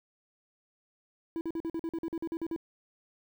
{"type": "tone bursts", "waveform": "triangle", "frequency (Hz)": 329.6, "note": "E4", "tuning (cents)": 0, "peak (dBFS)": -29, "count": 13, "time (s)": [1.36, 2.562], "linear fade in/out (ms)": 0, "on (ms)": 50, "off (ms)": 46, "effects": ["10-bit"]}